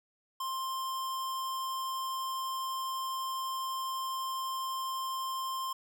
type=tone; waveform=square; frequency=1052 Hz; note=C6; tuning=9 cents sharp; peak=-34 dBFS; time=0.4-5.73 s; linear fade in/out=5 ms; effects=none